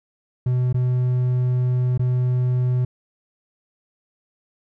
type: tone with dropouts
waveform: triangle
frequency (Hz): 125.4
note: B2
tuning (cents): +27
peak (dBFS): -15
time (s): 0.46-2.85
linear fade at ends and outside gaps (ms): 5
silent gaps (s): 0.728-0.743 / 1.977-1.994
effects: none